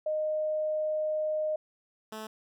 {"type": "tone pair in turn", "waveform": ["sine", "10% pulse"], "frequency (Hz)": [617, 217.6], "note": ["D#5", "A3"], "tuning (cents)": [-15, -19], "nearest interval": "octave + tritone", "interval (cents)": 1804, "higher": "first", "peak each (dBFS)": [-27, -30], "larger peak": "first", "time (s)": [[0.06, 1.56], [2.12, 2.27]], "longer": "first", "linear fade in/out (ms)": 5, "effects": []}